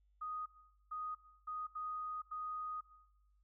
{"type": "tone bursts at uneven times", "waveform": "sine", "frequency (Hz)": 1244.5, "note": "D#6", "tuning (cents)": 0, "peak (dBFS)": -40, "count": 5, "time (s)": [[0.21, 0.46], [0.91, 1.15], [1.47, 1.67], [1.75, 2.22], [2.31, 2.81]], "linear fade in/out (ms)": 10, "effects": ["noise-tail reverb RT60 1.0 s tail -17 dB re dry", "added 50 Hz sine -69 dBFS peak until 3.43 s"]}